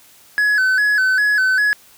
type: tone with vibrato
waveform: triangle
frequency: 1600 Hz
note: G6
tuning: 35 cents sharp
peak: -11 dBFS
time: 0.38-1.73 s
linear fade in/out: 0 ms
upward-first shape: square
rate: 2.5 Hz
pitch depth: 90 cents each way
effects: white hiss -48 dBFS RMS until 1.97 s